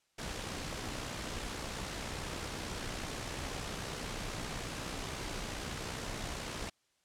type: noise with amplitude modulation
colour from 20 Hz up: pink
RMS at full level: -38 dBFS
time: 0.18-6.7 s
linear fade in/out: 10 ms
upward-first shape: sine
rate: 62.4 Hz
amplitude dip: 40%
effects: white hiss -75 dBFS RMS until 7.04 s + low-pass 8000 Hz 12 dB/octave